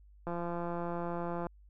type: click train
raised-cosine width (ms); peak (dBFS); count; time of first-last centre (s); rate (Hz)
1; -24; 207; 0.27-1.468; 172
effects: added 50 Hz sine -55 dBFS peak until 1.69 s